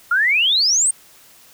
sine exponential sweep, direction up, 1362 to 8900 Hz, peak -13 dBFS, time 0.11-0.91 s, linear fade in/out 5 ms, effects white hiss -48 dBFS RMS until 1.53 s

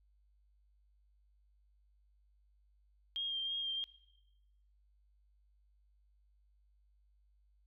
sine tone with vibrato, 3211 Hz, G7, 41 cents sharp, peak -35 dBFS, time 3.16-3.84 s, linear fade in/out 0 ms, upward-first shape sine, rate 3.1 Hz, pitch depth 24 cents each way, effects noise-tail reverb RT60 1.0 s tail -20 dB re dry + added 50 Hz sine -67 dBFS peak until 7.66 s

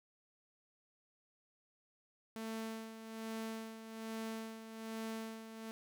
sawtooth tone with tremolo, 222.9 Hz, A3, 23 cents sharp, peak -36 dBFS, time 2.36-5.71 s, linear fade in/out 0 ms, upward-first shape sine, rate 1.2 Hz, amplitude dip 65%, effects none

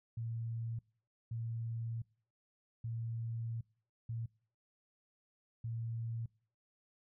sine tone bursts at uneven times, 114.9 Hz, A#2, 25 cents flat, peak -37 dBFS, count 5, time 0.17-0.79 / 1.31-2.02 / 2.84-3.61 / 4.09-4.26 / 5.64-6.26 s, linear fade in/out 5 ms, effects noise-tail reverb RT60 0.5 s tail -25 dB re dry

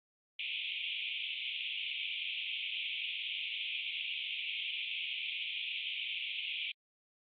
pink band-pass noise, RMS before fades -39 dBFS, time 0.39-6.72 s, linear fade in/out 5 ms, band 2300 to 3500 Hz, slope 96 dB/octave, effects AAC 64 kbps

